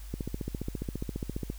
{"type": "click train", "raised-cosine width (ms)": 3, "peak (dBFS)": -20, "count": 21, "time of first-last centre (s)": [0.14, 1.501], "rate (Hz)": 14.7, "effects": ["added 50 Hz sine -40 dBFS peak until 1.58 s", "white hiss -54 dBFS RMS until 1.58 s"]}